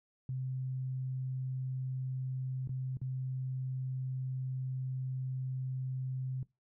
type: tone with dropouts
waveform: sine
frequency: 130 Hz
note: C3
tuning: 11 cents flat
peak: -34 dBFS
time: 0.29-6.43 s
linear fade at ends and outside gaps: 2 ms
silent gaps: 2.675-2.692 / 2.971-3.015 s
effects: noise-tail reverb RT60 0.2 s tail -20 dB re dry